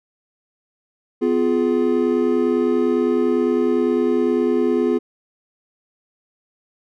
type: chord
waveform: triangle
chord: F diminished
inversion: second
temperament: just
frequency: 251.4 / 349.2 / 419.1 Hz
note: Cb4 / F4 / Ab4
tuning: +31 / 0 / +16 cents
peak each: -18 dBFS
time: 1.21-4.99 s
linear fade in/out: 20 ms
effects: none